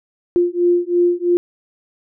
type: beating tone pair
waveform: sine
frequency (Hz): 349.2 / 352.2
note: F4 / F4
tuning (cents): 0 / +15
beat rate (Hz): 3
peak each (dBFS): -16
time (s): 0.36-1.37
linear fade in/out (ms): 0
effects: none